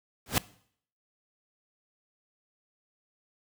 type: noise with exponential growth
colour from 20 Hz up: pink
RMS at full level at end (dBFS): -19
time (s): 0.26-0.38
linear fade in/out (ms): 1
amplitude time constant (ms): 26
effects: noise-tail reverb RT60 0.6 s tail -20 dB re dry + high-pass 60 Hz 12 dB/octave